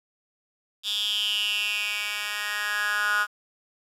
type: tone with high-pass filter sweep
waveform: 10% pulse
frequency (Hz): 207.7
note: G#3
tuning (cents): 0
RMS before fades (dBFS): -27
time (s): 0.83-3.27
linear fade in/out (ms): 50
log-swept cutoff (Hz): 3600 to 1400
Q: 7.3
effects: resampled to 32000 Hz + 9-bit